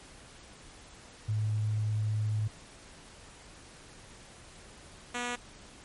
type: tone pair in turn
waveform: sine / 5% pulse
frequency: 107.2 / 243.2 Hz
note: A2 / B3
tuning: -45 / -26 cents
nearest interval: octave + major second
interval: 1419 cents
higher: second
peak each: -27 / -21 dBFS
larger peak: second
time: 1.28-2.48 / 5.14-5.36 s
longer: first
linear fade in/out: 10 ms
effects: pink hiss -52 dBFS RMS until 5.84 s + MP3 48 kbps